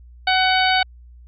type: harmonic tone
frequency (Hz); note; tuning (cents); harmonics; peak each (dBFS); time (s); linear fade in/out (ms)
749; F#5; +21; 1 / 2 / 3 / 4 / 5 / 6; -18 / -21 / -23 / -24 / -25 / -26; 0.27-0.83; 5
effects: added 60 Hz sine -41 dBFS peak until 1.27 s + AAC 64 kbps